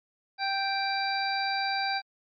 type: harmonic tone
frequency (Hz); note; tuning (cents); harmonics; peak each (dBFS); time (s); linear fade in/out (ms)
784; G5; 0; 1 / 2 / 3 / 5 / 6; -29 / -33 / -35 / -38 / -34; 0.38-2.02; 50
effects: MP3 48 kbps